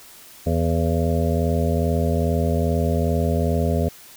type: harmonic tone with a mistuned harmonic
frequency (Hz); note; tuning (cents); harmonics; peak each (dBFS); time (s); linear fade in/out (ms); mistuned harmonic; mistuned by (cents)
82.41; E2; 0; 1 / 2 / 3 / 5 / 6 / 7 / 8; -21 / -24 / -26 / -28 / -29 / -29 / -30; 0.46-3.89; 10; 8; +51
effects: white hiss -45 dBFS RMS until 4.16 s